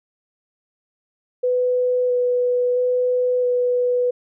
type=tone with vibrato; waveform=sine; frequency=496 Hz; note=B4; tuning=7 cents sharp; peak=-16 dBFS; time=1.43-4.11 s; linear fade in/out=10 ms; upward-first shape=square; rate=0.75 Hz; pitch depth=9 cents each way; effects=none